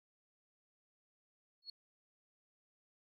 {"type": "tone with exponential growth", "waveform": "sine", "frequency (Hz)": 4339, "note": "C#8", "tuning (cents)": -38, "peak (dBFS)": -40, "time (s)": [1.62, 1.7], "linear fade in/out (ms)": 5, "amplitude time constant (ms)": 16, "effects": ["tanh soft clip ceiling -37 dBFS"]}